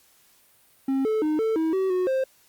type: tone with pitch steps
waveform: triangle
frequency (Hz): 268.7 / 435.7 / 307.2 / 443.7 / 321.2 / 380.6 / 366.3 / 527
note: C4 / A4 / D#4 / A4 / E4 / F#4 / F#4 / C5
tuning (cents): +46 / -17 / -22 / +14 / -45 / +49 / -17 / +12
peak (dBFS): -19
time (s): 0.88-2.24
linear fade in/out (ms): 5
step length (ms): 170
effects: white hiss -59 dBFS RMS until 2.48 s + Opus 48 kbps